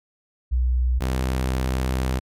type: tone pair in turn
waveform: sine / sawtooth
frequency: 62 / 64.4 Hz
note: B1 / C2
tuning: +7 / -27 cents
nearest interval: minor second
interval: 66 cents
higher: second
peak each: -17 dBFS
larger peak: neither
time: 0.51-1 / 1-2.2 s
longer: second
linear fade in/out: 20 ms
effects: MP3 96 kbps